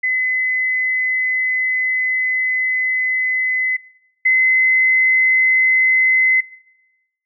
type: tone pair in turn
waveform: sine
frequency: 2026 / 2044 Hz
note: B6 / C7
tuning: +44 / -41 cents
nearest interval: unison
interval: 15 cents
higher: second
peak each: -15 / -10 dBFS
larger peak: second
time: 0.03-3.77 / 4.25-6.41 s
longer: first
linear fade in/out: 10 ms
effects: noise-tail reverb RT60 1.0 s tail -23 dB re dry